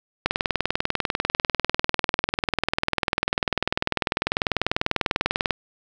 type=click train; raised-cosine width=0.3 ms; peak=-4 dBFS; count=107; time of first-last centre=0.26-5.508 s; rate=20.2 Hz; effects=none